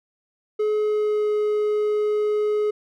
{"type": "tone with pitch glide", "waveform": "triangle", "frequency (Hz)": [425.2, 421.5], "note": ["G#4", "G#4"], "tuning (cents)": [41, 26], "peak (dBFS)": -17, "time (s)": [0.59, 2.71], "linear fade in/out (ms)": 10, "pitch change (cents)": -15, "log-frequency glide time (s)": [0.72, 1.3], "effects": []}